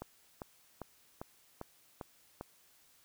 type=click train; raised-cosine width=1 ms; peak=-27 dBFS; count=7; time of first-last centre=0.02-2.41 s; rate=2.51 Hz; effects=white hiss -66 dBFS RMS until 3.04 s